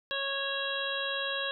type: harmonic tone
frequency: 551 Hz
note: C#5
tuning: 11 cents flat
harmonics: 1 / 2 / 3 / 5 / 6 / 7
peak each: -37 / -40 / -35 / -39 / -37 / -38 dBFS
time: 0.11-1.51 s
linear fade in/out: 0 ms
effects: none